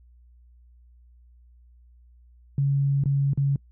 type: tone with dropouts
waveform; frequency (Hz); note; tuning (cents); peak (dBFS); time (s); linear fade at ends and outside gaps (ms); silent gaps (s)
sine; 139.3; C#3; +9; -19; 2.58-3.56; 2; 3.038-3.057 / 3.334-3.375
effects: noise-tail reverb RT60 0.1 s tail -25 dB re dry + added 60 Hz sine -51 dBFS peak until 3.71 s